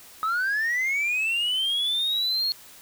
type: linear sweep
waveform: sine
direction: up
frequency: 1258 to 4331 Hz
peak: -20 dBFS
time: 0.23-2.52 s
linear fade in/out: 0 ms
effects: tanh soft clip ceiling -21 dBFS + white hiss -48 dBFS RMS until 2.81 s